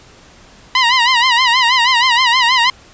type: tone with vibrato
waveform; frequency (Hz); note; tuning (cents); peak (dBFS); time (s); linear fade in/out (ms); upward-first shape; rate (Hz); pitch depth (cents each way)
15% pulse; 985; B5; -5; -3; 0.75-2.7; 2; sine; 6.3; 110
effects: pink hiss -43 dBFS RMS until 2.93 s + resampled to 16000 Hz